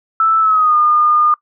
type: tone with pitch glide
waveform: sine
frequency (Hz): 1318.5 to 1216.1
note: E6 to D#6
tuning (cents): 0 to -40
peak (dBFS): -9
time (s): 0.2-1.34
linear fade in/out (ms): 2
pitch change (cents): -140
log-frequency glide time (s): 0.4-0.76
effects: noise-tail reverb RT60 0.1 s tail -21 dB re dry